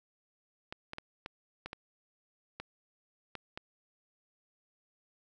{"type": "clicks", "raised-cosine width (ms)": 0.3, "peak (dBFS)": -24, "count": 9, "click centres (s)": [0.725, 0.934, 0.984, 1.261, 1.66, 1.731, 2.6, 3.353, 3.575], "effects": []}